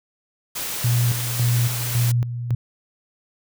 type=noise; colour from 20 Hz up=white; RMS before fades=-28 dBFS; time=0.55-2.12 s; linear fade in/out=10 ms
type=tone with tremolo; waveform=sine; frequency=120.1 Hz; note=B2; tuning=48 cents flat; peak=-16 dBFS; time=0.84-2.55 s; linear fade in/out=5 ms; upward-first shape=square; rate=1.8 Hz; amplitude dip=65%
effects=none